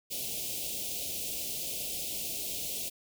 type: band-stop noise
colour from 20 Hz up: white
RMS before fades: -36 dBFS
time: 0.1-2.9 s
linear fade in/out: 20 ms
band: 710 to 2500 Hz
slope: 48 dB/octave
effects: none